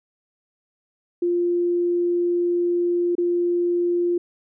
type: tone with dropouts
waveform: sine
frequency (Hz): 349.2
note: F4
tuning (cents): 0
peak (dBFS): -18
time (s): 1.22-4.18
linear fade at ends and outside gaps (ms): 5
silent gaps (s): 3.153-3.181
effects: none